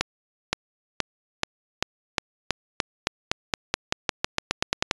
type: accelerating click train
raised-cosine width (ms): 0.2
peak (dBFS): -3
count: 21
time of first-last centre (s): 0.01-4.912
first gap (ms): 520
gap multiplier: 0.91
effects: resampled to 22050 Hz